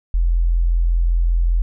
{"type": "tone", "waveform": "sine", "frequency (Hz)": 42.57, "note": "F1", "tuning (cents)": -44, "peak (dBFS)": -13, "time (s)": [0.14, 1.62], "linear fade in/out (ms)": 0, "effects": []}